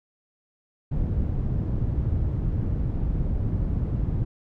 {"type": "low-pass noise", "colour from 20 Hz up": "white", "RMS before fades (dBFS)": -25, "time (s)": [0.91, 4.25], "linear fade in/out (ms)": 10, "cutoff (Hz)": 110, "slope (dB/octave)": 12, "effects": []}